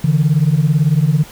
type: beating tone pair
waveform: sine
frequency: 142.8 / 160.8 Hz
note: D3 / E3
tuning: -48 / -43 cents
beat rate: 18 Hz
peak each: -12 dBFS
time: 0.04-1.24 s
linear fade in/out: 5 ms
effects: tanh soft clip ceiling -5 dBFS + pink hiss -38 dBFS RMS until 1.31 s